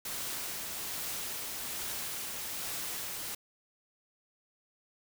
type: noise with tremolo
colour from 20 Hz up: white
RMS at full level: -37 dBFS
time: 0.05-3.35 s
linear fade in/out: 5 ms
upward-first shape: triangle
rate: 1.2 Hz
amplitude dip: 25%
effects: none